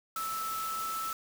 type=tone in noise; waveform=sine; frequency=1313 Hz; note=E6; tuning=7 cents flat; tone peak=-33 dBFS; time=0.16-1.13 s; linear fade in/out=2 ms; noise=white; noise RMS=-41 dBFS; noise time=0.16-1.13 s; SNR=+5 dB; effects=none